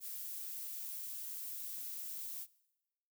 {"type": "noise", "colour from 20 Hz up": "violet", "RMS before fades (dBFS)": -44, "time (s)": [0, 2.47], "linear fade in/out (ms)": 50, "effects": ["noise-tail reverb RT60 1.0 s tail -22 dB re dry"]}